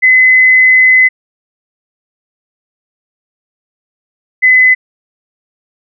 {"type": "tone pair in turn", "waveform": "sine", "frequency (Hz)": [2030, 2021], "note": ["B6", "B6"], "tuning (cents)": [47, 39], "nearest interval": "unison", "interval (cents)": 8, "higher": "first", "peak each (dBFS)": -3, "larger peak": "neither", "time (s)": [[0.02, 1.09], [4.42, 4.75]], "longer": "first", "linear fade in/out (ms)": 20, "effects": []}